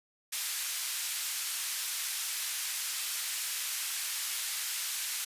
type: band-pass noise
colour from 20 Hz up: white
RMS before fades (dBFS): -35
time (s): 0.32-5.25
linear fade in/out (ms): 10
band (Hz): 1700 to 13000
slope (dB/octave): 12
effects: resampled to 32000 Hz